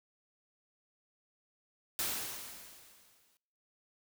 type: noise with exponential decay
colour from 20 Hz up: white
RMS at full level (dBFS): -33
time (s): 1.99-3.37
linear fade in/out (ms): 0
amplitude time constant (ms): 300
effects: noise-tail reverb RT60 1.0 s tail -26 dB re dry